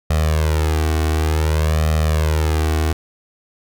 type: tone with flanger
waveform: sawtooth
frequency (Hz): 78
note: D#2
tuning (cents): +5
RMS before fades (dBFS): -17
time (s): 0.1-2.93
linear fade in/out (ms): 5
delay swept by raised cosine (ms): 1.6 to 2.7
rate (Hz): 0.55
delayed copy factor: +1
effects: none